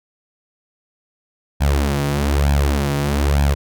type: tone with flanger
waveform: sawtooth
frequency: 71 Hz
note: C#2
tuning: 42 cents sharp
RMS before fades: -17 dBFS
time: 1.6-3.55 s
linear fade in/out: 20 ms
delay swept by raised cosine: 1.2 to 6.4 ms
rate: 1.1 Hz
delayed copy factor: +0.8
effects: none